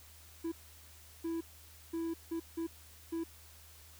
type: tone bursts at uneven times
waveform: triangle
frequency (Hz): 330.9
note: E4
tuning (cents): +7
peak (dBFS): -32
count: 6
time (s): 0.44-0.52 / 1.24-1.41 / 1.93-2.14 / 2.31-2.4 / 2.57-2.67 / 3.12-3.24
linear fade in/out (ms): 10
effects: added 78 Hz sine -58 dBFS peak until 3.99 s + white hiss -58 dBFS RMS until 3.99 s